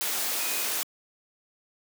sine tone in noise, 2489 Hz, D#7, in tune, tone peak -38 dBFS, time 0.4-0.65 s, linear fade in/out 0 ms, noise white, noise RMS -29 dBFS, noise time 0.01-0.83 s, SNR -12 dB, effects high-pass 300 Hz 12 dB/octave

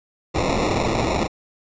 white noise with sample-and-hold, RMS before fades -21 dBFS, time 0.34-1.28 s, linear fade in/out 20 ms, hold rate 1575 Hz, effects resampled to 16000 Hz

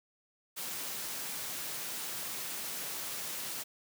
white high-pass noise, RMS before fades -39 dBFS, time 0.56-3.64 s, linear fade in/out 20 ms, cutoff 110 Hz, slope 24 dB/octave, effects none

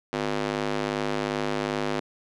square tone with high-pass filter, 51.3 Hz, G#1, 21 cents flat, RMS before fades -28 dBFS, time 0.13-2 s, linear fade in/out 0 ms, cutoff 300 Hz, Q 0.99, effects low-pass 5000 Hz 12 dB/octave

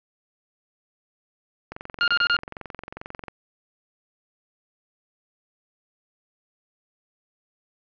click train, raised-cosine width 0.5 ms, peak -20 dBFS, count 36, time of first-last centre 1.72-3.282 s, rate 22.4 Hz
sawtooth tone bursts, 1413 Hz, F6, 20 cents sharp, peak -14 dBFS, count 4, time 2.01-2.366 s, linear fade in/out 0 ms, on 68 ms, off 28 ms
effects resampled to 11025 Hz + 7-bit

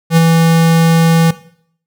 square tone with ADSR envelope, 164.81 Hz, E3, in tune, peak -5 dBFS, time 0.1-1.31 s, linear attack 68 ms, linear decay 25 ms, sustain -3 dB, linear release 6 ms, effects noise-tail reverb RT60 0.6 s tail -17 dB re dry

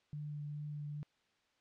sine tone with vibrato, 147.9 Hz, D3, 13 cents sharp, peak -40 dBFS, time 0.13-1.03 s, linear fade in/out 0 ms, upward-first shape triangle, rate 2.4 Hz, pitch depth 14 cents each way, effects white hiss -75 dBFS RMS until 1.6 s + low-pass 4000 Hz 12 dB/octave

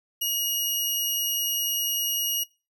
sawtooth tone pair together, 2881 / 5762 Hz, F#7 / F#8, -47 / -47 cents, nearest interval octave, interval 1200 cents, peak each -23 / -22 dBFS, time 0.21-2.44 s, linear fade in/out 10 ms, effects noise-tail reverb RT60 0.3 s tail -22 dB re dry

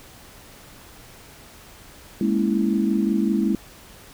sine chord, A# half-diminished seventh, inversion third, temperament equal, 207.7 / 233.1 / 277.2 / 329.6 Hz, G#3 / A#3 / C#4 / E4, 0 / 0 / 0 / 0 cents, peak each -21 / -25 / -27 / -24 dBFS, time 2.21-3.55 s, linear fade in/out 2 ms, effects pink hiss -46 dBFS RMS until 4.13 s

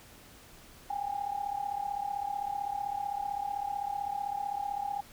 sine tone with amplitude modulation, 810 Hz, G#5, 43 cents flat, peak -28 dBFS, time 0.9-5.01 s, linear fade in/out 5 ms, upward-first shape sine, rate 35.7 Hz, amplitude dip 80%, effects pink hiss -54 dBFS RMS until 5.12 s

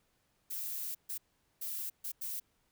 violet noise bursts at uneven times, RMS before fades -39 dBFS, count 5, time 0.5-0.95 / 1.09-1.18 / 1.61-1.9 / 2.04-2.12 / 2.21-2.4 s, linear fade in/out 10 ms, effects pink hiss -75 dBFS RMS until 2.71 s

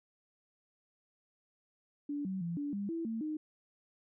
sine tone with pitch steps, 289.4 / 189.7 / 170.1 / 288.5 / 201.2 / 331.2 / 225.1 / 307.7 Hz, D4 / F#3 / F3 / D4 / G3 / E4 / A3 / D#4, -25 / +43 / -45 / -31 / +45 / +8 / +40 / -19 cents, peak -34 dBFS, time 2.09-3.37 s, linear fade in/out 5 ms, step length 160 ms, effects none

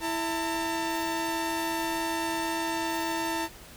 sawtooth tone pair together, 329.6 / 900.5 Hz, E4 / A5, 0 / +40 cents, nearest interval octave + perfect fourth, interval 1740 cents, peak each -27 dBFS, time 0-3.49 s, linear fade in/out 50 ms, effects pink hiss -48 dBFS RMS until 3.76 s

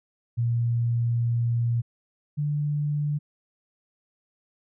sine tone pair in turn, 118 / 147.3 Hz, A#2 / D3, +22 / +6 cents, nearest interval major third, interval 384 cents, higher second, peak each -21 / -23 dBFS, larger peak first, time 0.37-1.82 / 2.37-3.19 s, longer first, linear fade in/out 20 ms, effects none

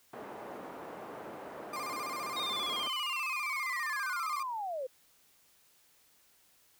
pink band-pass noise, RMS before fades -45 dBFS, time 0.13-2.88 s, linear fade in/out 5 ms, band 360 to 1000 Hz, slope 12 dB/octave
35% pulse tone with vibrato, 1125 Hz, C#6, 25 cents sharp, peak -35 dBFS, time 1.73-4.43 s, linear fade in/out 5 ms, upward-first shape square, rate 15 Hz, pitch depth 110 cents each way
sine linear sweep, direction down, 3770 to 490 Hz, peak -34 dBFS, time 2.36-4.87 s, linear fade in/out 10 ms
effects white hiss -66 dBFS RMS until 6.79 s

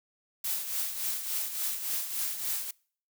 blue noise with tremolo, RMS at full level -30 dBFS, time 0.44-2.71 s, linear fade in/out 5 ms, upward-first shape triangle, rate 3.5 Hz, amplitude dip 65%, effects noise-tail reverb RT60 0.5 s tail -25 dB re dry

